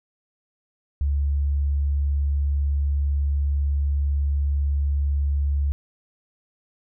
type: tone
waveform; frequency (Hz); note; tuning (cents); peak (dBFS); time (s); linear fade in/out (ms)
sine; 71; C#2; +42; -19; 1.01-5.72; 0
effects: none